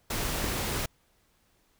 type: noise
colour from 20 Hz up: pink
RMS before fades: -31 dBFS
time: 0.1-0.86 s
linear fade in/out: 5 ms
type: clicks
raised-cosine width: 2 ms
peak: -22 dBFS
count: 2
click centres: 0.385 / 0.443 s
effects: pink hiss -68 dBFS RMS until 1.79 s